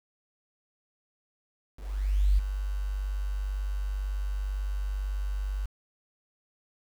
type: tone with ADSR envelope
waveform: sine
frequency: 49 Hz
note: G1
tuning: in tune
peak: -18 dBFS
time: 1.76-5.66 s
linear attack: 620 ms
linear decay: 15 ms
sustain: -10 dB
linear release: 6 ms
effects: 8-bit